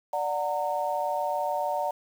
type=chord; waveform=sine; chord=D augmented; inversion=none; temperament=just; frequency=587.3 / 734.2 / 917.7 Hz; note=D5 / F#5 / A#5; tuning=0 / -14 / -27 cents; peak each=-30 dBFS; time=0.13-1.91 s; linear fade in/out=5 ms; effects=8-bit